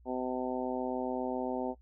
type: harmonic tone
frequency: 127.4 Hz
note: C3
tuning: 46 cents flat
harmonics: 2 / 3 / 4 / 5 / 6 / 7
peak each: -36 / -38 / -39 / -40 / -41 / -41 dBFS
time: 0.05-1.75 s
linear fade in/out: 50 ms
effects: noise-tail reverb RT60 0.1 s tail -18 dB re dry + added 60 Hz sine -56 dBFS peak until 1.81 s